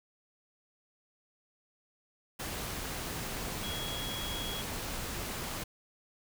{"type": "tone in noise", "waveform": "sine", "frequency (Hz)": 3322, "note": "G#7", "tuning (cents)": 0, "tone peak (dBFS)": -39, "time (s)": [3.63, 4.62], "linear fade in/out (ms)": 10, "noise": "pink", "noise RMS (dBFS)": -38, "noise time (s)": [2.39, 5.64], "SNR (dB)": -4, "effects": []}